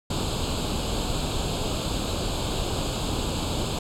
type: noise with comb filter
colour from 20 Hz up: pink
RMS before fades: -27 dBFS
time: 0.1-3.79 s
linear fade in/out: 5 ms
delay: 0.26 ms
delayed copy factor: +0.85
effects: low-pass 8000 Hz 12 dB/octave